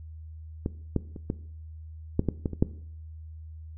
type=clicks; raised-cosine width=3 ms; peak=-15 / -11 / -25 / -14 / -9 / -11 / -14 / -22 / -7 dBFS; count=9; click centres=0.661 / 0.963 / 1.162 / 1.301 / 2.194 / 2.287 / 2.458 / 2.533 / 2.625 s; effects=noise-tail reverb RT60 0.6 s tail -18 dB re dry + added 79 Hz sine -40 dBFS peak until 3.77 s